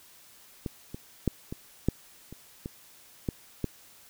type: clicks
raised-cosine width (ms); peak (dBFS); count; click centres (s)
3; -19 / -24 / -11 / -22 / -10 / -29 / -22 / -15 / -15; 9; 0.662 / 0.945 / 1.277 / 1.525 / 1.886 / 2.326 / 2.659 / 3.288 / 3.643
effects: white hiss -55 dBFS RMS until 4.09 s